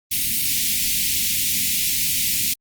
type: band-stop noise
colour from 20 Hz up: white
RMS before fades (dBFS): -21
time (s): 0.11-2.54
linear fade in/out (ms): 10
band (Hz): 280 to 2100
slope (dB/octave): 48
effects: Opus 32 kbps